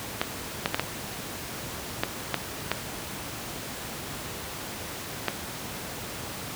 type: clicks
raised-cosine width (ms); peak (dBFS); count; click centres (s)
0.3; -7; 8; 0.215 / 0.659 / 0.745 / 0.796 / 2.035 / 2.343 / 2.716 / 5.283
effects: pink hiss -36 dBFS RMS until 6.55 s + high-pass 80 Hz 12 dB/octave